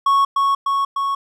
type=tone with echo; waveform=triangle; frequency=1106 Hz; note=C#6; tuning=4 cents flat; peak=-10 dBFS; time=0.06-0.25 s; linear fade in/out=5 ms; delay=300 ms; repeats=3; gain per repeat=-2 dB; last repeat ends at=1.15 s; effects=none